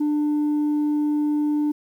sine tone, 297.4 Hz, D4, 22 cents sharp, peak -16 dBFS, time 0-1.72 s, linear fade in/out 10 ms, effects tanh soft clip ceiling -18 dBFS + 9-bit

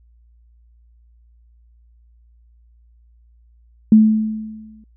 sine tone with exponential decay, 217.3 Hz, A3, 21 cents flat, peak -4 dBFS, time 3.92-4.84 s, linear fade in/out 2 ms, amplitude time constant 200 ms, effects added 58 Hz sine -49 dBFS peak until 4.96 s

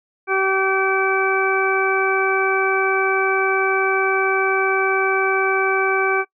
harmonic tone, 384.4 Hz, G4, 34 cents flat, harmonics 1 / 2 / 3 / 4 / 6, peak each -20 / -24 / -23 / -22 / -23 dBFS, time 0.27-6.25 s, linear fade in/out 50 ms, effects noise-tail reverb RT60 0.1 s tail -22 dB re dry

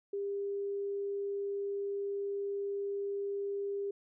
sine tone, 400.4 Hz, G4, 37 cents sharp, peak -33 dBFS, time 0.13-3.91 s, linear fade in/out 5 ms, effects none

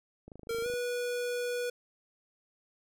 click train, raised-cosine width 2 ms, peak -34 dBFS, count 13, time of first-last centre 0.28-0.738 s, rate 26.2 Hz
square tone with pitch glide, 460.4 to 487.5 Hz, A#4 to B4, -22 to -23 cents, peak -32 dBFS, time 0.49-1.7 s, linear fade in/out 5 ms, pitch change +99 cents, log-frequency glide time 0.62-0.67 s
effects none

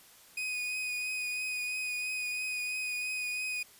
40% pulse tone with vibrato, 2489 Hz, D#7, in tune, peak -32 dBFS, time 0.37-3.63 s, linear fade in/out 5 ms, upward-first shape triangle, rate 3 Hz, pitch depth 20 cents each way, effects white hiss -57 dBFS RMS until 3.79 s + resampled to 32000 Hz

